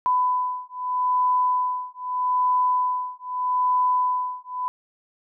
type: beating tone pair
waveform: sine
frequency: 1000 / 1000.8 Hz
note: B5 / B5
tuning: +21 / +23 cents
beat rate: 0.8 Hz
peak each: -23 dBFS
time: 0.06-4.68 s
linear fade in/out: 0 ms
effects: none